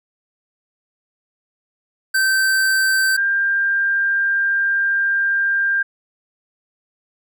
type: tone pair in turn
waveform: square / sine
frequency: 1551 / 1593.7 Hz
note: G6 / G6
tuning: -19 / +28 cents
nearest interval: unison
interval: 47 cents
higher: second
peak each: -15 dBFS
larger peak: neither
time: 2.14-3.17 / 3.17-5.83 s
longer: second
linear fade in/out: 10 ms
effects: none